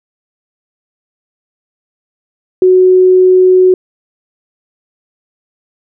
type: tone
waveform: sine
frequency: 369.6 Hz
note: F#4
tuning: 2 cents flat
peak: -3 dBFS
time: 2.62-3.74 s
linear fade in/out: 2 ms
effects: none